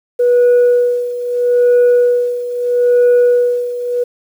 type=tone with tremolo; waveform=sine; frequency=487.6 Hz; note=B4; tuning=22 cents flat; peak=-4 dBFS; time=0.19-4.04 s; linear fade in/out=10 ms; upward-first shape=sine; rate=0.77 Hz; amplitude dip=80%; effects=tanh soft clip ceiling -5 dBFS + 7-bit